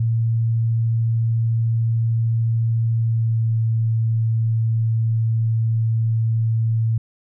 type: tone with pitch glide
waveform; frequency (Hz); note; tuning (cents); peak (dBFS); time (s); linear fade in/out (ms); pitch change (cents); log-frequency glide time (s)
sine; 114.2 to 112.89; A#2 to A2; -35 to +45; -16; 0-6.98; 5; -20; 2.94-3.52
effects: none